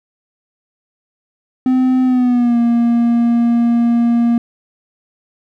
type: tone with pitch glide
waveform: triangle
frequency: 256.7 to 235.4 Hz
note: C4 to A#3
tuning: -33 to +17 cents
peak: -8 dBFS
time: 1.66-4.38 s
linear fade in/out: 2 ms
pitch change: -150 cents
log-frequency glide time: 2.04-2.58 s
effects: none